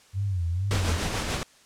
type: tone with vibrato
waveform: sine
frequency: 92 Hz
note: F#2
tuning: 9 cents flat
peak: -24 dBFS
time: 0.13-1 s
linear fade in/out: 50 ms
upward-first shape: sine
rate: 2.2 Hz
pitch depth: 160 cents each way
type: noise with tremolo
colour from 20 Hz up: pink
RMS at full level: -27 dBFS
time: 0.71-1.43 s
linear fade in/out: 0 ms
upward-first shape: sine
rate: 6.9 Hz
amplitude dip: 40%
effects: white hiss -56 dBFS RMS until 1.65 s + low-pass 8000 Hz 12 dB/octave